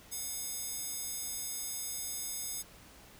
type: tone with high-pass filter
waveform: square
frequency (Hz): 722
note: F#5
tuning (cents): -43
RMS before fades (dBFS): -39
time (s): 0.11-2.63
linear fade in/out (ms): 20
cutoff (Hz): 7500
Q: 1.3
effects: pink hiss -56 dBFS RMS until 3.19 s